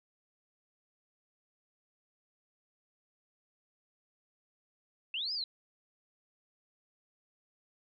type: linear two-way sweep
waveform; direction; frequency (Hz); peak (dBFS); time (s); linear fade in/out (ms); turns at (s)
sine; up then down; 2599 to 5150 to 3955; -33; 5.14-5.44; 2; 5.33
effects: none